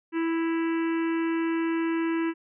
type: harmonic tone with a mistuned harmonic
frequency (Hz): 329.5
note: E4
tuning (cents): -1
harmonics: 1 / 3 / 4 / 5 / 6 / 7 / 8 / 9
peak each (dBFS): -24 / -37 / -42 / -39 / -42 / -44 / -44 / -51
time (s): 0.12-2.34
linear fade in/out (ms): 50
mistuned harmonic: 8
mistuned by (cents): +20
effects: none